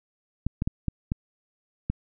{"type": "clicks", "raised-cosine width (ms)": 5, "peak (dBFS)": -13, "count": 6, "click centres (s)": [0.466, 0.621, 0.675, 0.883, 1.119, 1.9], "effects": []}